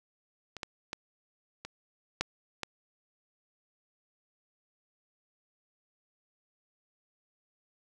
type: clicks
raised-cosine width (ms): 0.2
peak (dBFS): -24 / -18 / -18 / -23 / -11 / -16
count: 6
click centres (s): 0.567 / 0.632 / 0.931 / 1.65 / 2.21 / 2.633
effects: none